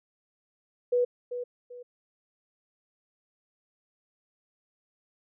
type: tone with echo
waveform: sine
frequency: 490 Hz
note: B4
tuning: 14 cents flat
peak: -21 dBFS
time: 0.92-1.05 s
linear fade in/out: 10 ms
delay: 390 ms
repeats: 2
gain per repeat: -10 dB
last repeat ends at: 1.83 s
effects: none